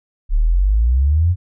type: exponential sweep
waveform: sine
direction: up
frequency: 34.65 to 93 Hz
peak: -11 dBFS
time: 0.29-1.36 s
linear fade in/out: 50 ms
effects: none